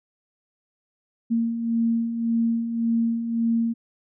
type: beating tone pair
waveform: sine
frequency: 228.8 / 230.6 Hz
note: A#3 / A#3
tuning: -32 / -19 cents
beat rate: 1.8 Hz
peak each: -29 / -21 dBFS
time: 1.3-3.74 s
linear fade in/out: 20 ms
effects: none